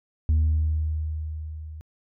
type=tone with level ramp; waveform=sine; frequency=77.78 Hz; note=D#2; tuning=in tune; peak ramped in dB=-14 to -36 dBFS; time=0.29-1.81 s; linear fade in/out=0 ms; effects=tanh soft clip ceiling -16 dBFS